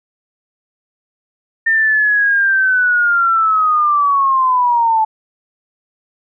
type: linear sweep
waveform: sine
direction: down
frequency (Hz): 1812 to 867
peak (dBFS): -10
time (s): 1.66-5.05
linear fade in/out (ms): 10
effects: none